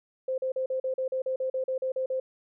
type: tone bursts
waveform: sine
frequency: 521 Hz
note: C5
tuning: 7 cents flat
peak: -26 dBFS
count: 14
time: 0.28-2.2 s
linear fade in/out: 5 ms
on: 100 ms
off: 40 ms
effects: none